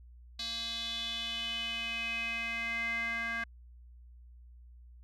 square tone with band-pass filter sweep, 230.6 Hz, A#3, 19 cents flat, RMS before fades -36 dBFS, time 0.39-3.44 s, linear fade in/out 5 ms, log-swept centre 4100 to 1800 Hz, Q 6.3, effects added 60 Hz sine -51 dBFS peak until 5.03 s

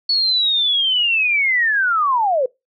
sine linear sweep, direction down, 4432 to 483 Hz, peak -14 dBFS, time 0.09-2.46 s, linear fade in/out 5 ms, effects noise-tail reverb RT60 0.2 s tail -22 dB re dry

